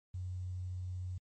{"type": "tone with quantisation", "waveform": "sine", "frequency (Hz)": 91.3, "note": "F#2", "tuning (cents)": -23, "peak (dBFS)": -37, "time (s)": [0.14, 1.18], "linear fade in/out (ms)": 5, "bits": 11, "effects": ["MP3 32 kbps"]}